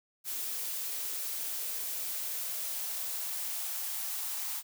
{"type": "noise with high-pass filter sweep", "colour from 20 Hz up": "blue", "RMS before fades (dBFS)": -36, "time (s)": [0.24, 4.63], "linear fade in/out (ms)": 50, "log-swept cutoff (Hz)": [320, 870], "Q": 2.3, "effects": []}